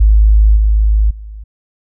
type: tone with level steps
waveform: sine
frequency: 52.8 Hz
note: G#1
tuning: 29 cents sharp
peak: -4 / -7 / -26 dBFS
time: 0-1.44 s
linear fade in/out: 10 ms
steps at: 0.56 / 1.1 s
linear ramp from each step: 10 ms
effects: none